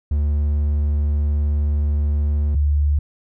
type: tone pair in turn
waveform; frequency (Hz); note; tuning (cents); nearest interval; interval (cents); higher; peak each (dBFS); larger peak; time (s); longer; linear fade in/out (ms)
triangle / sine; 73.42 / 73.03; D2 / D2; 0 / -9; unison; 9; first; -14; neither; 0.11-2.55 / 2.55-2.99; first; 5
effects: none